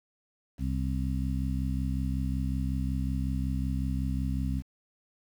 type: harmonic tone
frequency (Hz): 65.41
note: C2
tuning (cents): 0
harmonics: 1 / 2 / 3 / 4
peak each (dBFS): -30 / -33 / -35 / -36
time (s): 0.58-4.63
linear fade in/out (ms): 50
effects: 9-bit